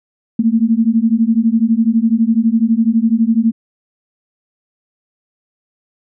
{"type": "beating tone pair", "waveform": "sine", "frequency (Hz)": [220.7, 232.7], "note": ["A3", "A#3"], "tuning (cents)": [5, -3], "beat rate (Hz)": 12, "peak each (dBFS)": -13, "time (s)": [0.39, 3.52], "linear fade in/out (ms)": 5, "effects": []}